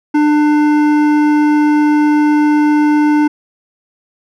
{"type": "tone with hard clipping", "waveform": "sine", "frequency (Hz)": 298.7, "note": "D4", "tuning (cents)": 29, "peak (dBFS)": -10, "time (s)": [0.14, 3.28], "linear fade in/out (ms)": 10, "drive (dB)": 12, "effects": []}